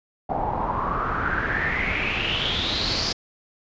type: noise with low-pass filter sweep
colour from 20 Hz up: pink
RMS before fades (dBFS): -25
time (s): 0.29-3.13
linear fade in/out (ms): 10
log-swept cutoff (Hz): 750 to 5100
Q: 7.1
effects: resampled to 16000 Hz